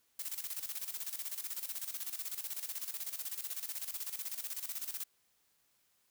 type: noise with tremolo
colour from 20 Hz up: blue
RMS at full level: -39 dBFS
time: 0.19-5.04 s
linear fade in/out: 5 ms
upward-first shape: square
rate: 16 Hz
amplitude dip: 70%
effects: white hiss -74 dBFS RMS until 6.1 s